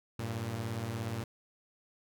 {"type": "beating tone pair", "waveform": "sawtooth", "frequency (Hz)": [98, 115], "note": ["G2", "A#2"], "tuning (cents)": [0, -23], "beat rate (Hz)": 17, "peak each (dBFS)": [-36, -32], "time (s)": [0.19, 1.24], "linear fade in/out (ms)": 5, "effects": []}